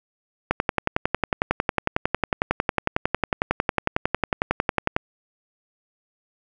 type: click train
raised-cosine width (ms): 0.5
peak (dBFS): -4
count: 50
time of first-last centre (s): 0.51-4.965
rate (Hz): 11
effects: none